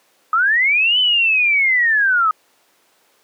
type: linear two-way sweep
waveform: sine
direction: up then down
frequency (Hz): 1244.5 to 3047 to 1244.5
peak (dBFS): -12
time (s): 0.33-2.31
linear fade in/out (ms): 2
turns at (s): 0.99
effects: pink hiss -57 dBFS RMS until 3.23 s + high-pass 400 Hz 12 dB/octave